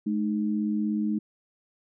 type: tone pair together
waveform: sine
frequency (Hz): 212.7 / 309.3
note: G#3 / D#4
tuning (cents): +42 / -10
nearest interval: tritone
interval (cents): 648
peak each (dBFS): -25 / -30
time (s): 0.06-1.19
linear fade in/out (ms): 10
effects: none